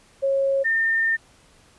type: tone pair in turn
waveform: sine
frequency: 546 / 1810.7 Hz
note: C#5 / A6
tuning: -26 / +49 cents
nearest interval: octave + major sixth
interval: 2075 cents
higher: second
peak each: -18 dBFS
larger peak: neither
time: 0.22-0.64 / 0.64-1.17 s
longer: second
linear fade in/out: 20 ms
effects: pink hiss -55 dBFS RMS until 1.78 s + resampled to 24000 Hz